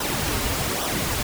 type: noise with flanger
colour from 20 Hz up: pink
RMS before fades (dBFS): -25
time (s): 0-1.23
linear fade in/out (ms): 5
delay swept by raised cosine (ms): 0.43 to 6.13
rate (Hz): 1.2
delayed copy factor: -0.65
effects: none